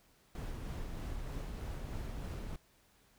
brown noise with tremolo, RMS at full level -40 dBFS, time 0.35-2.56 s, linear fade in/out 2 ms, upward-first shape sine, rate 3.2 Hz, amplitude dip 25%, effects pink hiss -68 dBFS RMS until 3.18 s

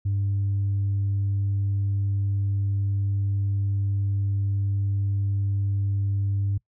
sine tone, 99.4 Hz, G2, 25 cents sharp, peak -20 dBFS, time 0.05-6.58 s, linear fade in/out 10 ms, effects noise-tail reverb RT60 0.1 s tail -23 dB re dry + tanh soft clip ceiling -19 dBFS

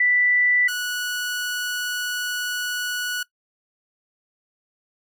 sine / sawtooth tone pair in turn, 1975.5 / 1470.6 Hz, B6 / F#6, 0 / -11 cents, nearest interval perfect fourth, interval 511 cents, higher first, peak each -16 / -21 dBFS, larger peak first, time 0-0.68 / 0.68-3.23 s, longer second, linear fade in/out 5 ms, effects noise-tail reverb RT60 0.1 s tail -20 dB re dry

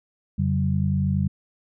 sine tone cluster, 88.6 / 140.5 / 190 Hz, F2 / C#3 / F#3, +25 / +24 / +46 cents, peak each -24 dBFS, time 0.38-1.28 s, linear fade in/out 10 ms, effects none

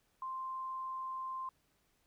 sine tone, 1046.5 Hz, C6, in tune, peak -38 dBFS, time 0.22-1.49 s, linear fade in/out 2 ms, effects pink hiss -75 dBFS RMS until 2.06 s

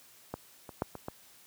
clicks, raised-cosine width 1 ms, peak -21 / -29 / -15 / -26 / -22 dBFS, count 5, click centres 0.34 / 0.692 / 0.821 / 0.953 / 1.084 s, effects white hiss -58 dBFS RMS until 1.46 s + high-pass 60 Hz 12 dB/octave

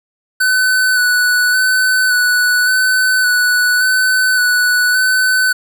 square tone with vibrato, 1496 Hz, F#6, 19 cents sharp, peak -11 dBFS, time 0.4-5.53 s, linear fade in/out 10 ms, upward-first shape square, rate 0.88 Hz, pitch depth 18 cents each way, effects 7-bit

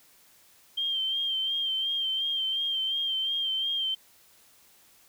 sine tone with vibrato, 3163 Hz, G7, 15 cents sharp, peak -26 dBFS, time 0.77-3.95 s, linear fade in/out 10 ms, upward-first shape sine, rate 2.8 Hz, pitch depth 39 cents each way, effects white hiss -59 dBFS RMS until 5.08 s

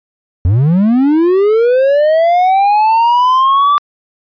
triangle linear sweep, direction up, 81.3 to 1174.7 Hz, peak -5 dBFS, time 0.45-3.78 s, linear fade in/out 0 ms, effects resampled to 11025 Hz

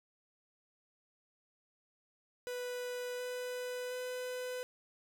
45% pulse tone with pitch steps, 494.2 / 497.9 / 501.7 Hz, B4 / B4 / B4, +1 / +14 / +27 cents, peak -38 dBFS, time 2.47-4.63 s, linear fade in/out 0 ms, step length 720 ms, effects none

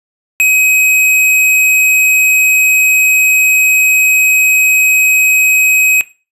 triangle tone with hard clipping, 2532 Hz, D#7, 30 cents sharp, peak -7 dBFS, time 0.4-6.01 s, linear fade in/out 0 ms, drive 18 dB, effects noise-tail reverb RT60 0.3 s tail -17 dB re dry + resampled to 32000 Hz

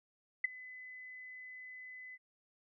sine tone with ADSR envelope, 2014 Hz, B6, 33 cents sharp, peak -25 dBFS, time 0.44-2.18 s, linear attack 6 ms, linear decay 13 ms, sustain -22 dB, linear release 39 ms, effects none

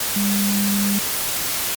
sine tone in noise, 201.2 Hz, G3, 45 cents sharp, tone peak -18 dBFS, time 0.16-0.99 s, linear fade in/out 5 ms, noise white, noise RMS -23 dBFS, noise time 0-1.75 s, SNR +2 dB, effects MP3 96 kbps

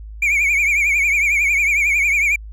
triangle tone with vibrato, 2304 Hz, D7, 34 cents flat, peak -12 dBFS, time 0.22-2.36 s, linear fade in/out 5 ms, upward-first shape triangle, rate 11 Hz, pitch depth 120 cents each way, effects added 53 Hz sine -31 dBFS peak until 2.52 s

